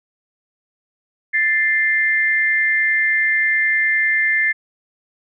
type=tone pair together; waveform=sine; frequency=1763.4 / 2093 Hz; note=A6 / C7; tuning=+3 / 0 cents; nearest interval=minor third; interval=297 cents; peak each=-17 / -17 dBFS; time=1.33-4.53 s; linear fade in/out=20 ms; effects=none